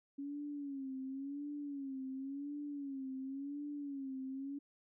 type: tone with vibrato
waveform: sine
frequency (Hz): 277.2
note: C#4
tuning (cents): 0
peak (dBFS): -40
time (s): 0.18-4.59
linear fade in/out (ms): 10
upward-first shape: sine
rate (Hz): 0.93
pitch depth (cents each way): 90
effects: none